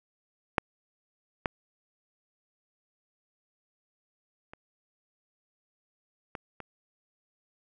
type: clicks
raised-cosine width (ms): 0.5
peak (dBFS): -7 / -12 / -29 / -21 / -25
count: 5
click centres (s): 0.582 / 1.458 / 4.535 / 6.352 / 6.603
effects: none